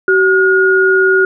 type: tone pair together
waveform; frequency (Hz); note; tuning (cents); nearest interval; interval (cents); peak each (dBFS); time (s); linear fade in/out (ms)
sine; 380 / 1436.1; F#4 / F6; +46 / +48; octave + major seventh; 2302; -10; 0.08-1.25; 2
effects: none